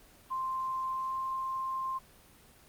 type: tone with pitch glide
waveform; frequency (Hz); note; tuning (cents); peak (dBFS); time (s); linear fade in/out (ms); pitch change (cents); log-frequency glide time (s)
sine; 1046.5 to 1053.2; C6 to C6; 0 to +11; -31; 0.3-1.99; 20; +11; 0.91-1.18
effects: pink hiss -58 dBFS RMS until 2.68 s + Opus 24 kbps